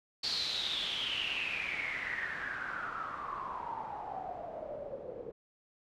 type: noise with low-pass filter sweep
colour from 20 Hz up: white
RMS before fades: -38 dBFS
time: 0.23-5.32 s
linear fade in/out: 10 ms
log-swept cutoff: 4500 to 460 Hz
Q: 9.8
effects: none